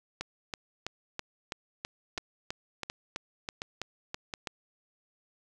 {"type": "two click trains", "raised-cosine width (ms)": 0.2, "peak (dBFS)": [-18, -17], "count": [4, 14], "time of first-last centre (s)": [[2.18, 4.338], [0.21, 4.472]], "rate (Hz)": [1.39, 3.05], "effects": []}